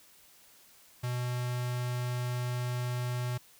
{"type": "tone with notch filter", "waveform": "square", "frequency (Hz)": 123.47, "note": "B2", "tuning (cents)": 0, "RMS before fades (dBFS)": -33, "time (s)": [1.03, 3.38], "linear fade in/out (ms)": 10, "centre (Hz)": 310, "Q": 1.4, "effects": ["white hiss -59 dBFS RMS until 3.59 s"]}